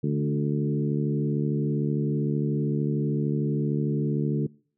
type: harmonic tone with a mistuned harmonic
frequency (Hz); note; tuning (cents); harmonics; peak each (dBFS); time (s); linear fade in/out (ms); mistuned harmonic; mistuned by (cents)
73.2; D2; -5; 2 / 3 / 4 / 5 / 6; -25 / -29 / -31 / -33 / -35; 0.03-4.47; 10; 3; -17
effects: noise-tail reverb RT60 0.5 s tail -25 dB re dry